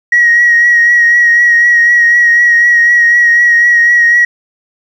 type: tone with vibrato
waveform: sine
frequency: 1899 Hz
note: A#6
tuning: 32 cents sharp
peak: -3 dBFS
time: 0.12-4.25 s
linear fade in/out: 5 ms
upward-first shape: triangle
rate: 4 Hz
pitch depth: 31 cents each way
effects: tanh soft clip ceiling 0 dBFS + 7-bit